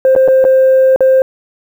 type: tone with dropouts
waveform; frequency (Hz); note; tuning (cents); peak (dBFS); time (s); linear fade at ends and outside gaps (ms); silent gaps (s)
sine; 525; C5; +6; -3; 0.05-1.22; 1; 0.152-0.162 / 0.278-0.284 / 0.442-0.45 / 0.961-1.006
effects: tanh soft clip ceiling -3 dBFS + 7-bit